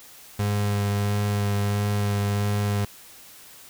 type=tone with vibrato; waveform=35% pulse; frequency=102.2 Hz; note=G#2; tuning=27 cents flat; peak=-20 dBFS; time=0.39-2.85 s; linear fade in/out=5 ms; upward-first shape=sine; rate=1.5 Hz; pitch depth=13 cents each way; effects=white hiss -47 dBFS RMS until 3.69 s